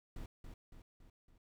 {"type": "noise with echo", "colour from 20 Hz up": "brown", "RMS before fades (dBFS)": -45, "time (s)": [0.16, 0.26], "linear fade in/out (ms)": 2, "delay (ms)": 280, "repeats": 4, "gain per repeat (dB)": -5, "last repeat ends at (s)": 1.38, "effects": []}